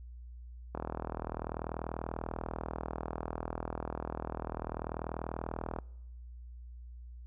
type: click train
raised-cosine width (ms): 1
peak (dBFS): -22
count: 204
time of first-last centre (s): 0.75-5.787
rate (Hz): 40.3
effects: noise-tail reverb RT60 0.9 s tail -25 dB re dry + added 60 Hz sine -45 dBFS peak until 7.26 s